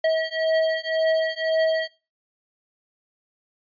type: beating tone pair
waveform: square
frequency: 641 / 642.9 Hz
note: E5 / E5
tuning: -49 / -43 cents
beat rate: 1.9 Hz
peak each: -24 dBFS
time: 0.04-1.88 s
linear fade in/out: 5 ms
effects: noise-tail reverb RT60 0.3 s tail -20 dB re dry + resampled to 11025 Hz